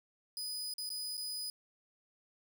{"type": "tone with dropouts", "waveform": "sawtooth", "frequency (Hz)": 4978, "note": "D#8", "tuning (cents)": 0, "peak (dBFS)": -35, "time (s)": [0.37, 1.5], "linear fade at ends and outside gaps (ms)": 1, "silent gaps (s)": [[0.738, 0.782], [0.892, 0.902], [1.17, 1.177]], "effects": []}